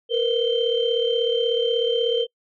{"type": "tone cluster", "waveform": "sine", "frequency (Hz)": [463.6, 500, 3123], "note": ["A#4", "B4", "G7"], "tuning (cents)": [-10, 21, -7], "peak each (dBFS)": [-20, -24, -25], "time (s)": [0.09, 2.27], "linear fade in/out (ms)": 50, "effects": ["noise-tail reverb RT60 0.1 s tail -26 dB re dry", "tanh soft clip ceiling -9 dBFS"]}